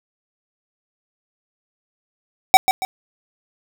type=tone with echo; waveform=square; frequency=761 Hz; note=F#5; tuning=48 cents sharp; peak=-4 dBFS; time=2.54-2.57 s; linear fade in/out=0 ms; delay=140 ms; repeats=2; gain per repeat=-9 dB; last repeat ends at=2.85 s; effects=none